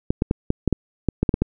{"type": "clicks", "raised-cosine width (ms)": 3, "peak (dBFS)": -5, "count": 11, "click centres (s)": [0.105, 0.221, 0.311, 0.504, 0.677, 0.727, 1.087, 1.23, 1.292, 1.341, 1.42], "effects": []}